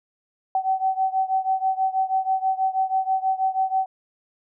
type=beating tone pair; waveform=sine; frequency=760 / 766.2 Hz; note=F#5 / G5; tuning=+46 / -40 cents; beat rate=6.2 Hz; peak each=-22 / -24 dBFS; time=0.55-3.86 s; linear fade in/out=2 ms; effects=none